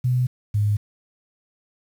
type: tone pair in turn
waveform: sine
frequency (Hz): 125.5 / 103.96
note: B2 / G#2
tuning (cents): +28 / +2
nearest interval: minor third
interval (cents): 326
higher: first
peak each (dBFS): -17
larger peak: neither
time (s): 0.04-0.27 / 0.54-0.77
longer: neither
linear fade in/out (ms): 10
effects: 8-bit